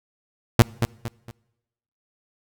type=tone with echo; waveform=sawtooth; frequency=116.9 Hz; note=A#2; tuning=5 cents sharp; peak=-5 dBFS; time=0.59-0.62 s; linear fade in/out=0 ms; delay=230 ms; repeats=3; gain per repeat=-9 dB; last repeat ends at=1.31 s; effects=noise-tail reverb RT60 1.0 s tail -24 dB re dry